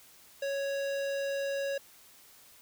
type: tone with notch filter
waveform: square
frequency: 554.4 Hz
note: C#5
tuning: in tune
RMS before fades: -33 dBFS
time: 0.42-1.78 s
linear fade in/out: 5 ms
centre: 11000 Hz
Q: 0.65
effects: white hiss -57 dBFS RMS until 2.61 s